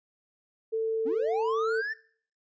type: tone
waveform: sine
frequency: 445.8 Hz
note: A4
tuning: 23 cents sharp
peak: -25 dBFS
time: 0.72-1.82 s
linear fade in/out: 20 ms
type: linear sweep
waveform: triangle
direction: up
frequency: 233.1 to 1813 Hz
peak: -28 dBFS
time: 1.05-1.94 s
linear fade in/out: 20 ms
effects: noise-tail reverb RT60 0.5 s tail -19 dB re dry + resampled to 16000 Hz